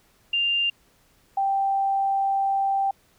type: tone pair in turn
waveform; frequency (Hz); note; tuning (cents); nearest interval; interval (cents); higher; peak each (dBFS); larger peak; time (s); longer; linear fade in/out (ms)
sine; 2794 / 784; F7 / G5; 0 / 0; octave + minor seventh; 2200; first; -20; neither; 0.33-0.7 / 1.37-2.91; second; 5
effects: pink hiss -61 dBFS RMS until 3.18 s